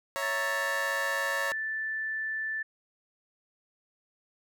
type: chord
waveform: 20% pulse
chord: A# diminished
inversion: first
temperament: equal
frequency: 554.4 / 659.3 / 932.3 Hz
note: C#5 / E5 / A#5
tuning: 0 / 0 / 0 cents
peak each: -28 / -33 / -32 dBFS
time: 0.16-1.52 s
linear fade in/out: 0 ms
type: tone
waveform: sine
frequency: 1760 Hz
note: A6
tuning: in tune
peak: -30 dBFS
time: 0.22-2.63 s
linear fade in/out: 10 ms
effects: none